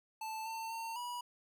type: tone with pitch steps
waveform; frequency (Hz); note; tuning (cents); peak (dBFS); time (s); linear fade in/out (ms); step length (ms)
square; 880 / 898 / 909 / 972; A5 / A5 / A#5 / B5; 0 / +35 / -44 / -28; -40; 0.21-1.21; 5; 250
effects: none